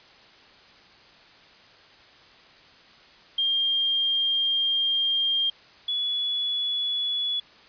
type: tone pair in turn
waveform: sine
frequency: 3205 / 3405 Hz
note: G7 / G#7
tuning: +38 / +42 cents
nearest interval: minor second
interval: 104 cents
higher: second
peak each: -21 / -24 dBFS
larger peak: first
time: 3.38-5.5 / 5.88-7.4 s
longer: first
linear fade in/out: 5 ms
effects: white hiss -52 dBFS RMS until 7.68 s + resampled to 11025 Hz